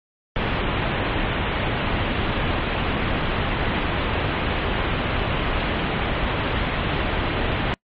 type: low-pass noise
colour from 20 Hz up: pink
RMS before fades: -23 dBFS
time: 0.36-7.74 s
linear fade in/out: 0 ms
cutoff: 3400 Hz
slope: 48 dB/octave
effects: noise-tail reverb RT60 0.1 s tail -26 dB re dry + MP3 32 kbps